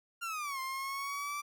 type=exponential two-way sweep; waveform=30% pulse; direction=down then up; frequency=1404 to 1049 to 1172 Hz; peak=-33 dBFS; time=0.21-1.42 s; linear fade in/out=20 ms; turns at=0.6 s; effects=none